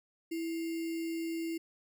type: tone with sample-and-hold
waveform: sine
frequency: 329.6 Hz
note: E4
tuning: in tune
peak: -33 dBFS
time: 0.31-1.58 s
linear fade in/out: 10 ms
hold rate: 2450 Hz
effects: none